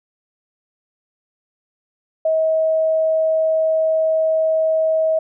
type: tone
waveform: sine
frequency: 638 Hz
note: D#5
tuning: 43 cents sharp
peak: -14 dBFS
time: 2.25-5.19 s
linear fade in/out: 5 ms
effects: none